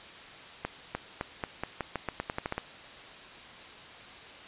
accelerating click train, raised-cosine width 0.5 ms, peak -16 dBFS, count 14, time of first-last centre 0.65-2.58 s, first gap 300 ms, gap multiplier 0.87, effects white hiss -47 dBFS RMS until 4.47 s + resampled to 8000 Hz

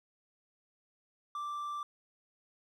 triangle tone, 1174.7 Hz, D6, in tune, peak -34 dBFS, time 1.35-1.83 s, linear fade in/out 2 ms, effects none

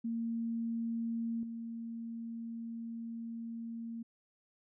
sine tone with level steps, 230 Hz, A#3, 23 cents flat, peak -33 / -39 dBFS, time 0.04-4.03 s, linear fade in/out 10 ms, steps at 1.43 s, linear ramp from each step 2 ms, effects none

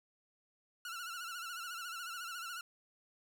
sawtooth tone with vibrato, 1396.9 Hz, F6, in tune, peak -38 dBFS, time 0.85-2.61 s, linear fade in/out 2 ms, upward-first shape sine, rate 14 Hz, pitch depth 89 cents each way, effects none

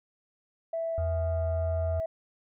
sine tone with pitch glide, 659.3 to 651.7 Hz, E5 to E5, 0 to -20 cents, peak -28 dBFS, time 0.73-2.06 s, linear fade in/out 5 ms, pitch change -20 cents, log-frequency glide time 0.88-1.74 s
sine tone, 82.9 Hz, E2, 10 cents sharp, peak -26 dBFS, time 0.98-2 s, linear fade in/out 0 ms
effects tanh soft clip ceiling -22 dBFS

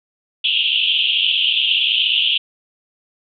white band-pass noise, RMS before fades -17 dBFS, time 0.44-2.38 s, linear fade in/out 5 ms, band 2700 to 3400 Hz, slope 96 dB/octave, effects none

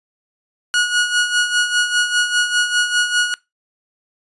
sawtooth tone with tremolo, 1453 Hz, F#6, 32 cents flat, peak -9 dBFS, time 0.74-3.34 s, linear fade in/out 0 ms, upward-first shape sine, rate 5 Hz, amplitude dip 65%, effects noise-tail reverb RT60 0.2 s tail -22 dB re dry + resampled to 24000 Hz

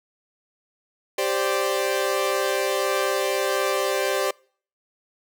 sawtooth chord, G suspended fourth, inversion none, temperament equal, 392 / 523.3 / 587.3 Hz, G4 / C5 / D5, 0 / 0 / 0 cents, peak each -22 dBFS, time 1.18-4.31 s, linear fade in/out 5 ms, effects noise-tail reverb RT60 0.5 s tail -26 dB re dry

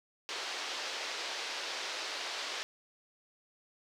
white band-pass noise, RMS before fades -39 dBFS, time 0.29-2.63 s, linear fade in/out 0 ms, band 370 to 5200 Hz, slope 24 dB/octave, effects none

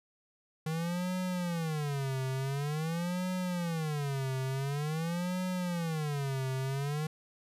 square tone with vibrato, 155.56 Hz, D#3, in tune, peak -32 dBFS, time 0.66-7.07 s, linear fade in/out 5 ms, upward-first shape sine, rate 0.47 Hz, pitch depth 290 cents each way, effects resampled to 32000 Hz

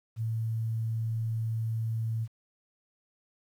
sine tone, 112.6 Hz, A2, 40 cents sharp, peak -28 dBFS, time 0.16-2.28 s, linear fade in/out 50 ms, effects 10-bit

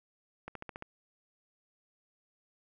accelerating click train, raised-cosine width 0.5 ms, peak -26 dBFS, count 6, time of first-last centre 0.48-0.824 s, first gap 73 ms, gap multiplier 0.97, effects none

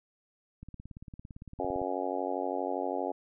click train, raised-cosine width 5 ms, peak -32 dBFS, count 22, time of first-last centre 0.63-1.816 s, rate 17.7 Hz
harmonic tone, 92.5 Hz, F#2, in tune, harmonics 3 / 4 / 5 / 6 / 7 / 8 / 9, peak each -38 / -38 / -38 / -38 / -38 / -38 / -38 dBFS, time 1.59-3.12 s, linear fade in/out 10 ms
effects none

